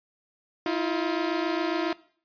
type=tone pair together; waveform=sawtooth; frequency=320 / 347.3 Hz; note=D#4 / F4; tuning=+49 / -10 cents; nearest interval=minor second; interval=141 cents; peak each=-24 dBFS; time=0.66-1.93 s; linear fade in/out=2 ms; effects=noise-tail reverb RT60 0.5 s tail -19 dB re dry + resampled to 11025 Hz